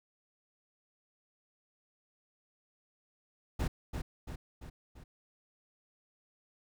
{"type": "noise with echo", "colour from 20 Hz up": "brown", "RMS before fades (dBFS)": -31, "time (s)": [3.59, 3.68], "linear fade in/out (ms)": 10, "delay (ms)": 340, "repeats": 4, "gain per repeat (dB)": -5, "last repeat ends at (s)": 5.04, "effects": []}